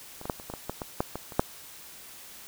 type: clicks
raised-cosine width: 1 ms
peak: -27 / -21 / -13 / -28 / -22 / -21 / -17 / -19 / -11 / -19 / -28 / -6 dBFS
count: 12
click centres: 0.214 / 0.255 / 0.298 / 0.399 / 0.5 / 0.538 / 0.696 / 0.818 / 1.005 / 1.156 / 1.322 / 1.395 s
effects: white hiss -47 dBFS RMS until 2.47 s